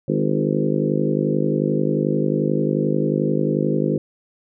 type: harmonic tone with a mistuned harmonic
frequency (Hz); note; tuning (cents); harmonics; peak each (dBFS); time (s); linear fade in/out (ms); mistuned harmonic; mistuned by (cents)
51.3; G#1; -21; 3 / 4 / 5 / 6 / 7 / 8 / 9 / 10; -23 / -24 / -25 / -26 / -26 / -27 / -28 / -28; 0.08-3.98; 5; 7; -22
effects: none